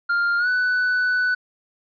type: tone with pitch glide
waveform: triangle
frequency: 1400 to 1491.8 Hz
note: F6 to F#6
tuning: +4 to +14 cents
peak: -16 dBFS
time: 0.09-1.35 s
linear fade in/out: 10 ms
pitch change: +110 cents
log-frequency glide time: 0.38-0.48 s
effects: resampled to 11025 Hz